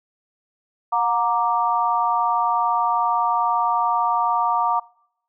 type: chord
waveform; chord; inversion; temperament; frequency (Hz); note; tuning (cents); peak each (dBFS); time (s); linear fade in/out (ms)
sine; Gb augmented; none; equal with one note detuned; 721.4 / 932.3 / 1174.7; Gb5 / Bb5 / D6; -44 / 0 / 0; -23 / -20 / -22; 0.92-4.8; 10
effects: noise-tail reverb RT60 0.8 s tail -25 dB re dry